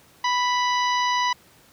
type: harmonic tone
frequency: 987.8 Hz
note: B5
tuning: in tune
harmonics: 1 / 2 / 3 / 4 / 5 / 6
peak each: -21 / -27 / -31 / -33 / -35 / -37 dBFS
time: 0.24-1.33 s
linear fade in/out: 5 ms
effects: pink hiss -54 dBFS RMS until 1.72 s + high-pass 80 Hz 12 dB/octave